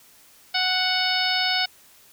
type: harmonic tone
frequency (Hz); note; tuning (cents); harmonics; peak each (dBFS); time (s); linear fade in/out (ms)
740; F#5; 0; 1 / 2 / 3 / 4 / 5 / 6 / 7; -28 / -28 / -28 / -28 / -28 / -28 / -28; 0.54-1.66; 10
effects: white hiss -53 dBFS RMS until 2.12 s